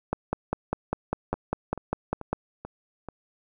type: two click trains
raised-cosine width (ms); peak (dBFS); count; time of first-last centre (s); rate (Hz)
1; -11 / -22; 12 / 5; 0.13-2.33 / 1.34-3.087; 5 / 2.29
effects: none